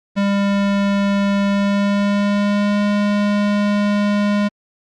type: tone with pitch glide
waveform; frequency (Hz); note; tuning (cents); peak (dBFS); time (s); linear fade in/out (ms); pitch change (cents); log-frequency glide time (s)
square; 200 to 205.3; G3 to G#3; +35 to -20; -15; 0.16-4.49; 20; +45; 1.51-2.81
effects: low-pass 4000 Hz 12 dB/octave + Opus 48 kbps